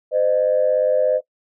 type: tone pair together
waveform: sine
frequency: 513.8 / 611 Hz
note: C5 / D#5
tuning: -32 / -32 cents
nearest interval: minor third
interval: 300 cents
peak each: -17 dBFS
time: 0.11-1.21 s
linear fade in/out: 50 ms
effects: noise-tail reverb RT60 0.1 s tail -18 dB re dry + tanh soft clip ceiling -7 dBFS